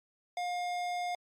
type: tone with tanh clipping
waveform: sine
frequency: 711 Hz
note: F5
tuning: 31 cents sharp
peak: -34 dBFS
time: 0.37-1.15 s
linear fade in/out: 2 ms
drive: 18 dB
effects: MP3 64 kbps